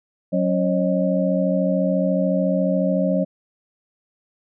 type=tone cluster; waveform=sine; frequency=183.9 / 276.3 / 544 / 618 Hz; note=F#3 / C#4 / C#5 / D#5; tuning=-10 / -6 / -33 / -12 cents; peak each=-20 / -25 / -23 / -24 dBFS; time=0.32-3.25 s; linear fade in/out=20 ms; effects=none